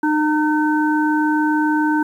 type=harmonic tone; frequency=304.5 Hz; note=D#4; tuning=37 cents flat; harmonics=1 / 3 / 5; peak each=-16 / -21 / -23 dBFS; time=0.03-2.03 s; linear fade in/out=5 ms; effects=8-bit